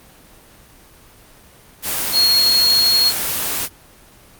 sine tone in noise, 4298 Hz, C8, 46 cents sharp, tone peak -11 dBFS, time 2.12-3.13 s, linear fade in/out 50 ms, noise white, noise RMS -21 dBFS, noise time 1.82-3.69 s, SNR +7 dB, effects pink hiss -46 dBFS RMS until 4.39 s + Opus 24 kbps

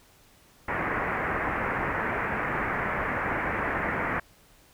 white low-pass noise, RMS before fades -29 dBFS, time 0.68-4.2 s, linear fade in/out 5 ms, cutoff 2100 Hz, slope 48 dB/octave, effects pink hiss -58 dBFS RMS until 4.73 s

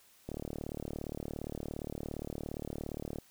click train, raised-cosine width 2 ms, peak -25 dBFS, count 109, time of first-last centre 0.29-3.185 s, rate 37.3 Hz, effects white hiss -63 dBFS RMS until 3.3 s

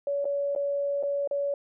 sine tone with dropouts, 566 Hz, C#5, 36 cents sharp, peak -25 dBFS, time 0.07-1.54 s, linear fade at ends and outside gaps 2 ms, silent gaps 0.245-0.253 / 0.551-0.561 / 1.027-1.034 / 1.275-1.311 s, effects none

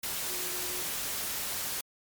sine tone in noise, 360.3 Hz, F#4, 46 cents flat, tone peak -44 dBFS, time 0.29-0.82 s, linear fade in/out 5 ms, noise white, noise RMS -34 dBFS, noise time 0.03-1.81 s, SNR -13 dB, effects MP3 96 kbps

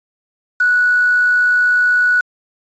sine tone with quantisation, 1472 Hz, F#6, 9 cents flat, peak -10 dBFS, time 0.6-2.21 s, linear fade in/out 5 ms, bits 5, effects resampled to 16000 Hz

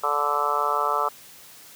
harmonic tone, 146 Hz, D3, 10 cents flat, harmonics 3 / 4 / 5 / 6 / 7 / 8 / 9, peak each -32 / -31 / -31 / -29 / -29 / -26 / -26 dBFS, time 0.03-1.09 s, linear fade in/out 10 ms, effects white hiss -47 dBFS RMS until 1.75 s + high-pass 80 Hz 12 dB/octave

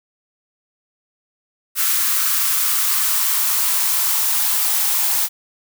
blue noise with high-pass filter sweep, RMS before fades -18 dBFS, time 1.75-5.29 s, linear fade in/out 50 ms, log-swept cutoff 1300 to 800 Hz, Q 2.9, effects none

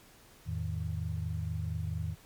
sine tone cluster, 84.7 / 109.1 / 156.9 Hz, E2 / A2 / D#3, +48 / -14 / +15 cents, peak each -35 / -37 / -37 dBFS, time 0.45-2.16 s, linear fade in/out 50 ms, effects pink hiss -58 dBFS RMS until 2.25 s + MP3 96 kbps

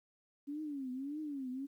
sine tone with vibrato, 279.3 Hz, C#4, 13 cents sharp, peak -38 dBFS, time 0.47-1.67 s, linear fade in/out 20 ms, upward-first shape triangle, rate 1.7 Hz, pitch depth 200 cents each way, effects 12-bit

